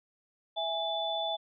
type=tone cluster; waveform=sine; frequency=659 / 824 / 3487 Hz; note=E5 / G#5 / A7; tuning=-1 / -14 / -16 cents; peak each=-34 / -35 / -34 dBFS; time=0.56-1.37 s; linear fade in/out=20 ms; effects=none